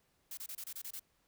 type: noise bursts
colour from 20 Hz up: blue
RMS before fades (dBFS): -44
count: 8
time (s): 0.31-0.996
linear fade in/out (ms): 5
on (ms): 63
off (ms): 26
effects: pink hiss -75 dBFS RMS until 1.27 s